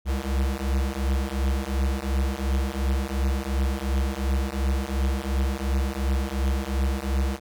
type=beating tone pair; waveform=square; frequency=65.41 / 68.21 Hz; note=C2 / C#2; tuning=0 / -27 cents; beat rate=2.8 Hz; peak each=-27 / -26 dBFS; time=0.05-7.4 s; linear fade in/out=50 ms; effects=none